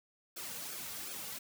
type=noise with flanger; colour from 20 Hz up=white; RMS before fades=-43 dBFS; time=0.36-1.39 s; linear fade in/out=10 ms; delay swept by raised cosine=1 to 3.1 ms; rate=2.7 Hz; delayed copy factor=-1; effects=none